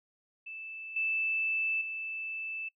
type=tone with level steps; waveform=sine; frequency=2637 Hz; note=E7; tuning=in tune; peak=-40 / -28 / -35 dBFS; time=0.46-2.69 s; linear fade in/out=10 ms; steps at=0.96 / 1.81 s; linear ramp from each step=5 ms; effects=noise-tail reverb RT60 0.1 s tail -23 dB re dry